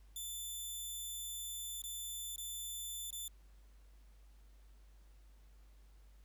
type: tone with dropouts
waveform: 10% pulse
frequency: 3520 Hz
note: A7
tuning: in tune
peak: -34 dBFS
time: 0.16-3.28 s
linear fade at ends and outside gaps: 2 ms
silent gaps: 1.819-1.838 / 2.36-2.38 / 3.106-3.127 s
effects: added 50 Hz sine -58 dBFS peak until 6.24 s + pink hiss -73 dBFS RMS until 6.24 s